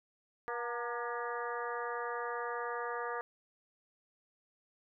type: harmonic tone with a mistuned harmonic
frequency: 239.4 Hz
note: A#3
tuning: 46 cents sharp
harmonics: 2 / 3 / 4 / 5 / 6 / 7 / 8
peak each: -40 / -44 / -43 / -41 / -48 / -44 / -49 dBFS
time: 0.48-3.21 s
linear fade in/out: 0 ms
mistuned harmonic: 4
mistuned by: -55 cents
effects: none